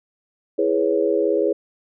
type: chord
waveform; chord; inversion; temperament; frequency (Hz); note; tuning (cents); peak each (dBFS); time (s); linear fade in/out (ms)
sine; C# minor seventh; first; equal; 329.6 / 415.3 / 493.9 / 554.4; E4 / G#4 / B4 / C#5; 0 / 0 / 0 / 0; -23 / -20 / -23 / -23; 0.58-1.53; 10
effects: none